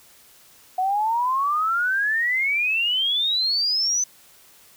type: exponential sweep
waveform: sine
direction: up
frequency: 731 to 6140 Hz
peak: -19 dBFS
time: 0.78-4.04 s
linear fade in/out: 5 ms
effects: white hiss -52 dBFS RMS until 4.76 s